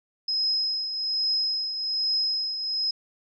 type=tone with tremolo; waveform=sine; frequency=5110 Hz; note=D#8; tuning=45 cents sharp; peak=-21 dBFS; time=0.28-2.91 s; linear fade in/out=5 ms; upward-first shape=triangle; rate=1.2 Hz; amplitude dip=60%; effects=none